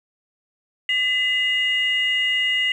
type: tone pair together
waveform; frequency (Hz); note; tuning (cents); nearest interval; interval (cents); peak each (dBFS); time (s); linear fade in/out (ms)
sine; 2018 / 2854; B6 / F7; +37 / +37; tritone; 600; -20; 0.89-2.72; 2
effects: tanh soft clip ceiling -11 dBFS + 9-bit